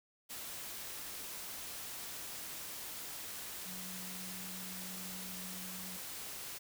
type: tone in noise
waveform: sine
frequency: 185 Hz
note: F#3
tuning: in tune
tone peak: -49 dBFS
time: 3.65-5.98 s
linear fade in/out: 20 ms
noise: white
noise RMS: -45 dBFS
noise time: 0.29-6.59 s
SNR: -7 dB
effects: none